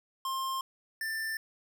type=tone pair in turn; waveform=square; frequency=1060 / 1779 Hz; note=C6 / A6; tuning=+22 / +19 cents; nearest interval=major sixth; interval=897 cents; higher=second; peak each=-32 / -33 dBFS; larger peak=first; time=0.25-0.61 / 1.01-1.37 s; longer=neither; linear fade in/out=2 ms; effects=none